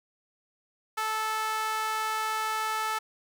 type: tone with high-pass filter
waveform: sawtooth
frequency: 436.9 Hz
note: A4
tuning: 12 cents flat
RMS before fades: -30 dBFS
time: 0.97-2.99 s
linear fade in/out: 10 ms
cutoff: 1100 Hz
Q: 3.3
effects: none